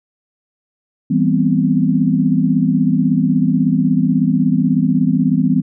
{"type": "chord", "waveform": "sine", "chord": "C major seventh", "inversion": "first", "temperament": "just", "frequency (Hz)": [163.52, 196.22, 245.3, 261.6], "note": ["E3", "G3", "B3", "C4"], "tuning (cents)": [-14, 2, -12, 0], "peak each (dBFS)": -17, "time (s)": [1.1, 5.62], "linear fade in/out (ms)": 10, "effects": []}